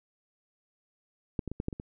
clicks, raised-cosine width 3 ms, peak -16 / -22 / -23 / -19 / -17 / -25 / -25 dBFS, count 7, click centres 1.392 / 1.477 / 1.516 / 1.601 / 1.684 / 1.728 / 1.799 s, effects none

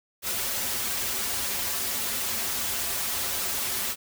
white noise with comb filter, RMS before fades -29 dBFS, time 0.22-3.96 s, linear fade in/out 50 ms, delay 6.5 ms, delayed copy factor -0.85, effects none

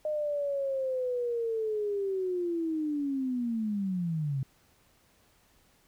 sine linear sweep, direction down, 614 to 130 Hz, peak -28 dBFS, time 0.05-4.43 s, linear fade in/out 2 ms, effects pink hiss -65 dBFS RMS until 5.87 s

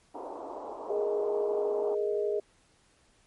white band-pass noise, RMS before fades -40 dBFS, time 0.14-1.95 s, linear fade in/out 10 ms, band 280 to 980 Hz, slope 48 dB/octave
sine chord, Ab suspended second, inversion none, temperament just, 415.3 / 467.2 / 623 Hz, Ab4 / Bb4 / Eb5, 0 / +4 / +2 cents, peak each -28 / -34 / -34 dBFS, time 0.9-2.4 s, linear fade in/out 5 ms
effects pink hiss -65 dBFS RMS until 3.26 s + MP3 48 kbps

